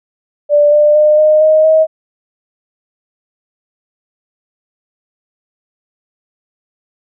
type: tone with pitch steps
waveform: sine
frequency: 587.3 / 596.2 / 605.2 / 614.4 / 623.7 / 633.1 Hz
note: D5 / D5 / D#5 / D#5 / D#5 / D#5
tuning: 0 / +26 / -48 / -22 / +4 / +30 cents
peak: -5 dBFS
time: 0.49-1.87 s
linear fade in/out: 50 ms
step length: 230 ms
effects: none

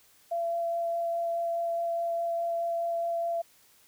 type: tone with vibrato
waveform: sine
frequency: 678 Hz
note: E5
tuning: 49 cents sharp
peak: -27 dBFS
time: 0.31-3.42 s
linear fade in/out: 10 ms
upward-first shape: sine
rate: 4.8 Hz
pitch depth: 8 cents each way
effects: white hiss -61 dBFS RMS until 3.87 s

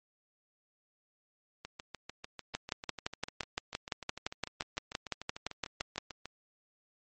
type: two click trains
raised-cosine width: 0.2 ms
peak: -24 / -15 dBFS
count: 32 / 21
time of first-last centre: 1.65-6.256 / 2.55-5.981 s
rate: 6.73 / 5.83 Hz
effects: MP3 32 kbps

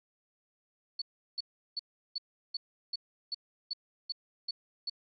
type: tone bursts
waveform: sine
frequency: 4434 Hz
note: C#8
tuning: in tune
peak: -32 dBFS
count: 11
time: 0.99-4.898 s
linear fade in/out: 5 ms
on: 28 ms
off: 360 ms
effects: none

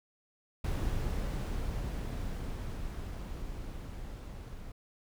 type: noise with level ramp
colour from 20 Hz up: brown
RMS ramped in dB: -32 to -44 dBFS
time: 0.64-4.72 s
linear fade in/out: 5 ms
effects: none

